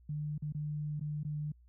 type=tone with dropouts; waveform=sine; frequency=149.6 Hz; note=D3; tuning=32 cents sharp; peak=-34 dBFS; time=0.09-1.52 s; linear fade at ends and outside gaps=5 ms; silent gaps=0.38-0.422 / 0.524-0.547 / 0.997-1.01 / 1.233-1.248 s; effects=added 60 Hz sine -58 dBFS peak until 1.68 s